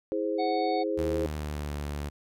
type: chord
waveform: sine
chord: E augmented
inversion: none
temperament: equal with one note detuned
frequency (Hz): 325.8 / 415.3 / 523.3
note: E4 / G#4 / B#4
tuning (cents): -20 / 0 / 0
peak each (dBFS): -31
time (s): 0.12-1.26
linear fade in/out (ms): 0
type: harmonic tone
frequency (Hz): 740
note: F#5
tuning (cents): 0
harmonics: 1 / 3 / 5 / 6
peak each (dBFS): -28 / -42 / -46 / -43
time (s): 0.38-0.84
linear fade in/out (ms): 20
type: tone with pitch glide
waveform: sawtooth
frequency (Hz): 77.78 to 72.99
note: D#2 to D2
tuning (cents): 0 to -10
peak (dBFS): -28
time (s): 0.97-2.1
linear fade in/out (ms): 20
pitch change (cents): -110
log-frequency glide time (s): 1.08-1.73
effects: none